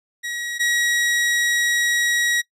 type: tone pair in turn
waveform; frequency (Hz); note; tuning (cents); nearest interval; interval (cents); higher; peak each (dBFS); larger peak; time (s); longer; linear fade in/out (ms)
sawtooth; 1908 / 1908; A#6 / A#6; +40 / +40; unison; 0; neither; -22 / -14; second; 0.23-0.59 / 0.59-2.42; second; 20
effects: noise-tail reverb RT60 0.1 s tail -23 dB re dry + low-pass 11000 Hz 12 dB/octave